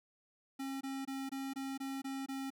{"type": "tone bursts", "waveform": "square", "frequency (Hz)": 270, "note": "C#4", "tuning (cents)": -45, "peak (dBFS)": -39, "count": 8, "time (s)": [0.59, 2.504], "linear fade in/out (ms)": 10, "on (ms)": 220, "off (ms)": 22, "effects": []}